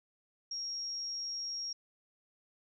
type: tone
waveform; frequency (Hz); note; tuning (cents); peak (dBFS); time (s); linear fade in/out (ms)
sine; 5588; F8; 0; -36; 0.51-1.73; 5
effects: none